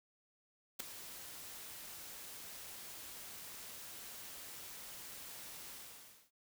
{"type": "noise with ADSR envelope", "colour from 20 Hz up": "white", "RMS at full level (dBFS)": -37, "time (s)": [0.79, 6.31], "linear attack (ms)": 13, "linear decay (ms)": 4, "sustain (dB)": -13, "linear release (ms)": 600, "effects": []}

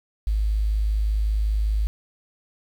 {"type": "tone with quantisation", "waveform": "sine", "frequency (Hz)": 52.6, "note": "G#1", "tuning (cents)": 23, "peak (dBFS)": -19, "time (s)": [0.27, 1.87], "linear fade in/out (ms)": 0, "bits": 8, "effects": []}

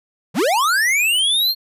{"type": "linear sweep", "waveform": "square", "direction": "up", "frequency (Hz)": [123.47, 4300], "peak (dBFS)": -15, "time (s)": [0.34, 1.55], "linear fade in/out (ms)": 50, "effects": ["resampled to 32000 Hz"]}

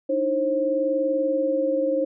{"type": "tone cluster", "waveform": "sine", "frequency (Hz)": [300.8, 321.4, 534], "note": ["D4", "E4", "C5"], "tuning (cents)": [42, -44, 35], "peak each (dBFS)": [-27, -30, -21], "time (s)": [0.09, 2.05], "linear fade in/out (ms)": 10, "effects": []}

